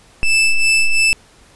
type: ring-modulated tone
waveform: square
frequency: 1318.5 Hz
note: E6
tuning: in tune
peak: -8 dBFS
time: 0.23-1.13 s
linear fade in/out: 0 ms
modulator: 1320 Hz
effects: pink hiss -48 dBFS RMS until 1.55 s + resampled to 24000 Hz